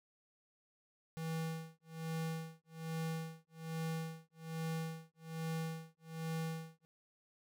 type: tone with tremolo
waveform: square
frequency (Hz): 162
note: E3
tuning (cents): -30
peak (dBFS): -37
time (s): 1.17-6.85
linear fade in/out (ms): 0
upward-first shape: sine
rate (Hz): 1.2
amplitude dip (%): 100
effects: none